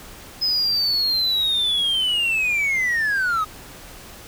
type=linear sweep; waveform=triangle; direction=down; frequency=5100 to 1234 Hz; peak=-16 dBFS; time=0.41-3.45 s; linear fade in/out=20 ms; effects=tanh soft clip ceiling -12 dBFS + pink hiss -41 dBFS RMS until 4.27 s